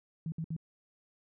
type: tone bursts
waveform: sine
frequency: 161.5 Hz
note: E3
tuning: 35 cents flat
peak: -33 dBFS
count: 3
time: 0.26-0.565 s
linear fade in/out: 2 ms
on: 61 ms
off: 61 ms
effects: none